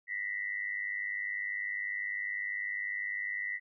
sine tone with amplitude modulation, 1963 Hz, B6, 11 cents flat, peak -29 dBFS, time 0.07-3.6 s, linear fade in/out 50 ms, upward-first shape sine, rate 100 Hz, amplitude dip 95%, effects none

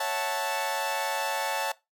sawtooth chord, F# minor seventh, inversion second, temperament equal, 554.4 / 659.3 / 740 / 880 Hz, C#5 / E5 / F#5 / A5, 0 / 0 / 0 / 0 cents, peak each -30 / -32 / -32 / -26 dBFS, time 0-1.72 s, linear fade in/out 5 ms, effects noise-tail reverb RT60 0.2 s tail -19 dB re dry

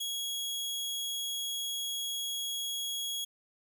sawtooth tone, 3322 Hz, G#7, in tune, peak -30 dBFS, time 0-3.25 s, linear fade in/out 10 ms, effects none

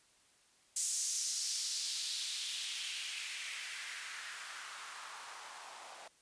blue noise with band-pass filter sweep, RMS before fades -41 dBFS, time 0.76-6.08 s, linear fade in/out 5 ms, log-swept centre 7200 to 730 Hz, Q 2.2, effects white hiss -68 dBFS RMS until 6.21 s + resampled to 22050 Hz

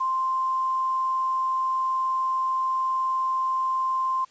sine tone with quantisation, 1046.5 Hz, C6, in tune, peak -22 dBFS, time 0-4.25 s, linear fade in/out 10 ms, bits 8, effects white hiss -58 dBFS RMS until 4.3 s + resampled to 16000 Hz

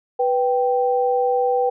sine tone pair together, 492.7 / 782.1 Hz, B4 / G5, -4 / -4 cents, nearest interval minor sixth, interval 800 cents, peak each -18 / -20 dBFS, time 0.19-1.7 s, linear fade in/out 10 ms, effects none

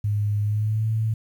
sine tone with pitch glide, 103.83 to 110.64 Hz, G#2 to A2, 0 to +10 cents, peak -20 dBFS, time 0.04-1.14 s, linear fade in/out 5 ms, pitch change +110 cents, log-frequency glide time 0.42-0.88 s, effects 9-bit

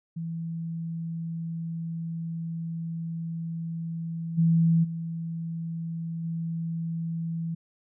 sine tone with level steps, 165.3 Hz, E3, 5 cents sharp, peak -30 / -18 / -30 / -28 dBFS, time 0.16-7.55 s, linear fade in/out 10 ms, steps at 4.37 / 4.83 / 6.23 s, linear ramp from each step 20 ms, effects none

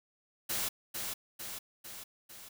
white noise with echo, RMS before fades -34 dBFS, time 0.49-0.69 s, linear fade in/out 10 ms, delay 450 ms, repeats 4, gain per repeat -4 dB, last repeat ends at 2.49 s, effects none

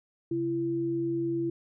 sine tone pair together, 135.87 / 336.3 Hz, C#3 / E4, -34 / +35 cents, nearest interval octave + major third, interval 1569 cents, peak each -36 / -27 dBFS, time 0.31-1.5 s, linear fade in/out 5 ms, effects none

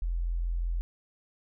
sine tone, 42.74 Hz, F1, 37 cents flat, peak -27 dBFS, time 0.02-0.81 s, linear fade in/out 0 ms, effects none

